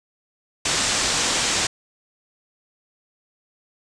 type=low-pass noise; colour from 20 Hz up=white; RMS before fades=-22 dBFS; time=0.65-1.67 s; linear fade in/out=5 ms; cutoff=8200 Hz; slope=48 dB/octave; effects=none